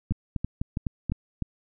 two click trains, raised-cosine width 5 ms, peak -15 / -15 dBFS, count 5 / 5, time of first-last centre 0.11-1.12 / 0.12-1.423 s, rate 3.96 / 3.07 Hz, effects none

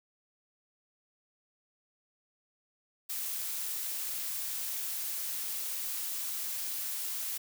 blue noise, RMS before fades -36 dBFS, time 3.09-7.38 s, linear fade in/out 10 ms, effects none

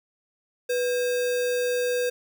sine tone with sample-and-hold, 492.2 Hz, B4, 6 cents flat, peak -22 dBFS, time 0.69-2.1 s, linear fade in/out 10 ms, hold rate 2100 Hz, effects none

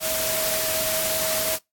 sine tone in noise, 638 Hz, D#5, 43 cents sharp, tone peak -29 dBFS, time 0-1.59 s, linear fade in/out 50 ms, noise white, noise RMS -25 dBFS, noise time 0-1.59 s, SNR -7 dB, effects noise-tail reverb RT60 0.2 s tail -25 dB re dry + AAC 64 kbps

